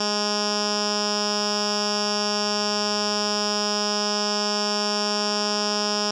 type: tone with low-pass filter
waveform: 10% pulse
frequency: 207.7 Hz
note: G#3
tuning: in tune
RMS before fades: -24 dBFS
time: 0-6.11 s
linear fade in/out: 5 ms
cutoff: 5500 Hz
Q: 8.9
effects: none